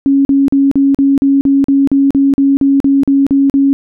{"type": "tone bursts", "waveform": "sine", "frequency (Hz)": 275.9, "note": "C#4", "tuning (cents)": -8, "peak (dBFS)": -6, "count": 16, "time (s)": [0.06, 3.73], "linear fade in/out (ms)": 0, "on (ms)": 190, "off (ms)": 42, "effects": []}